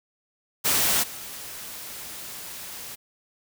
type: noise with level steps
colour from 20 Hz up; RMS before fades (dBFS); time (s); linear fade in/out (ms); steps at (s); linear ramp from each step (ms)
white; -22 / -38; 0.64-2.96; 20; 1.02; 20
effects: none